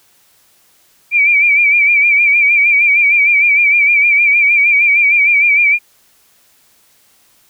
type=tone with vibrato; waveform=sine; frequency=2335 Hz; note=D7; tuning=11 cents flat; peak=-7 dBFS; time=1.11-5.79 s; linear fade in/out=50 ms; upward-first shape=sine; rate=6.5 Hz; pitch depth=64 cents each way; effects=white hiss -52 dBFS RMS until 7.49 s